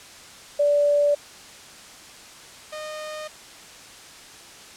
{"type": "tone pair in turn", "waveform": ["sine", "sawtooth"], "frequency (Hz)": [581, 614], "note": ["D5", "D#5"], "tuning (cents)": [-19, -23], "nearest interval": "minor second", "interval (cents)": 96, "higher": "second", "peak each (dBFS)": [-16, -28], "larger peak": "first", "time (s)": [[0.59, 1.15], [2.72, 3.28]], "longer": "neither", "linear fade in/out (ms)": 10, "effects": ["white hiss -44 dBFS RMS until 4.76 s", "low-pass 8000 Hz 12 dB/octave"]}